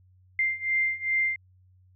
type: beating tone pair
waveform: sine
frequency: 2093 / 2095.5 Hz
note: C7 / C7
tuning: 0 / +2 cents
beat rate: 2.5 Hz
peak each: -28 / -26 dBFS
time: 0.39-1.36 s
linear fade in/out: 2 ms
effects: added 92 Hz sine -56 dBFS peak until 1.95 s